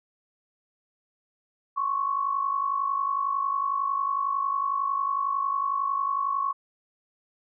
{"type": "tone pair together", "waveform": "sine", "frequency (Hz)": [1065, 1116], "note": ["C6", "C#6"], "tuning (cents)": [30, 11], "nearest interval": "minor second", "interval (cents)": 81, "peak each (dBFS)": [-30, -25], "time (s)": [1.76, 6.53], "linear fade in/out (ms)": 20, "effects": []}